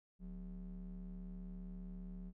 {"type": "ring-modulated tone", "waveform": "triangle", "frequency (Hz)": 110, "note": "A2", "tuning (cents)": 0, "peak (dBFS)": -40, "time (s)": [0.19, 2.33], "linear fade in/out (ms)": 50, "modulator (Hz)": 72.5, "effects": []}